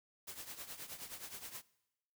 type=noise with tremolo; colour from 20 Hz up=white; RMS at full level=-45 dBFS; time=0.27-1.62 s; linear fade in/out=10 ms; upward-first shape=triangle; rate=9.5 Hz; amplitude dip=80%; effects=noise-tail reverb RT60 0.9 s tail -21 dB re dry